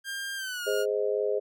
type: tone with pitch glide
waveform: sawtooth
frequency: 1600 to 1425.4 Hz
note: G6 to F6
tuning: +35 to +35 cents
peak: -29 dBFS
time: 0.04-0.86 s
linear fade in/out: 50 ms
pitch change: -200 cents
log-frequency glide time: 0.36-0.64 s
type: chord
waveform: sine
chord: Ab major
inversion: none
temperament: just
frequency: 415.3 / 519.1 / 623 Hz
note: Ab4 / C5 / Eb5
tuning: 0 / -14 / +2 cents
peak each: -27 / -30 / -32 dBFS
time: 0.66-1.4 s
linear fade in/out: 20 ms
effects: none